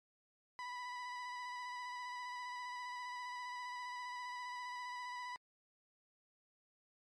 30% pulse tone with vibrato, 987.8 Hz, B5, in tune, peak -40 dBFS, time 0.59-5.36 s, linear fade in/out 0 ms, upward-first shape square, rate 15 Hz, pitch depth 17 cents each way, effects low-pass 5000 Hz 12 dB/octave + MP3 64 kbps

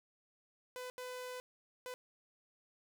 sawtooth tone bursts at uneven times, 502 Hz, B4, 28 cents sharp, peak -39 dBFS, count 3, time 0.76-0.9 / 0.98-1.4 / 1.86-1.94 s, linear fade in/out 0 ms, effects none

